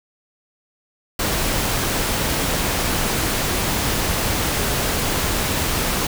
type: noise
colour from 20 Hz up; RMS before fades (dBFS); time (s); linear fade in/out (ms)
pink; -21; 1.19-6.07; 5
effects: none